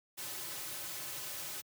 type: noise with comb filter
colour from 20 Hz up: white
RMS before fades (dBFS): -42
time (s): 0.17-1.62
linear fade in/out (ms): 20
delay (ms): 4.3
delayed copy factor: -0.9
effects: high-pass 100 Hz 12 dB/octave